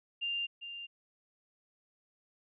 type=tone with echo; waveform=sine; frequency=2794 Hz; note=F7; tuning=in tune; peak=-32 dBFS; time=0.21-0.47 s; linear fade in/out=20 ms; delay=400 ms; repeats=1; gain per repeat=-9 dB; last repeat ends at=0.87 s; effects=none